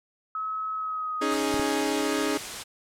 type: tone with pitch glide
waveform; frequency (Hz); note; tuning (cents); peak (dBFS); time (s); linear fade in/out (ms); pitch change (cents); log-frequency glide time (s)
sine; 1285 to 1249.9; E6 to D#6; -45 to +7; -28; 0.35-1.34; 2; -48; 0.75-1.18
type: chord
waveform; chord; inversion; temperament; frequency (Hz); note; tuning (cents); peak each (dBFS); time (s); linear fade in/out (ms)
sawtooth; C# suspended second; none; equal; 277.2 / 311.1 / 415.3; C#4 / D#4 / G#4; 0 / 0 / 0; -25; 1.21-2.38; 10
type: noise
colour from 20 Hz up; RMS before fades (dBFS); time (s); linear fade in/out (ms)
white; -35; 1.3-2.64; 20
type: clicks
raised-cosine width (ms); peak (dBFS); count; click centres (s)
5; -24; 2; 1.542 / 1.597
effects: low-pass 9000 Hz 12 dB/octave